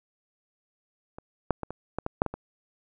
clicks, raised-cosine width 1 ms, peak -26 / -8 / -18 / -21 / -15 / -15 / -6 / -15 / -21 dBFS, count 9, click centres 1.185 / 1.507 / 1.633 / 1.706 / 1.986 / 2.064 / 2.219 / 2.263 / 2.34 s, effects none

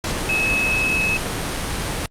sine tone in noise, 2578 Hz, E7, 39 cents flat, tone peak -18 dBFS, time 0.29-1.17 s, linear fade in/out 2 ms, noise pink, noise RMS -24 dBFS, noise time 0.04-2.06 s, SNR +3 dB, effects low-pass 10000 Hz 12 dB/octave + Opus 48 kbps

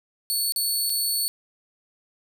15% pulse tone with dropouts, 4435 Hz, C#8, in tune, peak -16 dBFS, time 0.3-1.28 s, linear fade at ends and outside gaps 0 ms, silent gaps 0.522-0.561 / 0.896-0.901 s, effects none

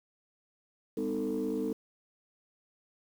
sine tone cluster, 202.8 / 253.5 / 309.7 / 446.3 Hz, G#3 / B3 / D#4 / A4, -41 / +45 / -8 / +25 cents, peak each -37 / -34 / -34 / -33 dBFS, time 0.97-1.73 s, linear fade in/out 5 ms, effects tanh soft clip ceiling -24 dBFS + 9-bit

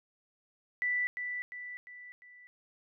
sine tone with echo, 1975.5 Hz, B6, in tune, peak -28 dBFS, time 0.82-1.07 s, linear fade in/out 0 ms, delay 350 ms, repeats 4, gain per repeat -6 dB, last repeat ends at 2.47 s, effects none

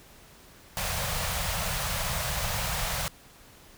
pink band-stop noise, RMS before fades -30 dBFS, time 0.77-3.08 s, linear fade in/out 0 ms, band 180 to 510 Hz, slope 48 dB/octave, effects pink hiss -53 dBFS RMS until 3.77 s

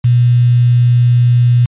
sine tone with quantisation, 121.3 Hz, B2, 31 cents flat, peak -6 dBFS, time 0.04-1.66 s, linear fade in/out 10 ms, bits 5, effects resampled to 8000 Hz

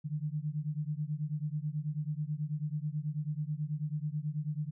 sine beating tone pair, 146.83 / 156.03 Hz, D3 / D#3, 0 / +5 cents, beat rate 9.2 Hz, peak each -35 / -36 dBFS, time 0.04-4.71 s, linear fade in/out 20 ms, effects none

